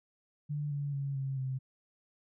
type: tone with pitch steps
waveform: sine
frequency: 147.2 / 143.09 / 139.1 / 135.22 / 131.44 Hz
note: D3 / D3 / C#3 / C#3 / C3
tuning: +4 / -45 / +6 / -43 / +8 cents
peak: -32 dBFS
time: 0.49-1.59 s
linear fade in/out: 20 ms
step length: 220 ms
effects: none